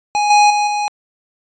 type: tone with level steps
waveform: square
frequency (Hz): 830.6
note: G#5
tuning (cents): 0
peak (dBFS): -14 / -8 / -14 / -17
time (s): 0.15-0.88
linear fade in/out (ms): 0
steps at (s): 0.3 / 0.5 / 0.67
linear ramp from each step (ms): 5
effects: resampled to 16000 Hz